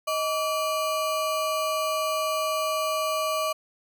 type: ring-modulated tone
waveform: square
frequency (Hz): 890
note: A5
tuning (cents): +20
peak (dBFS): -22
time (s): 0.07-3.53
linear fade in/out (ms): 10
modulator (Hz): 262
effects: none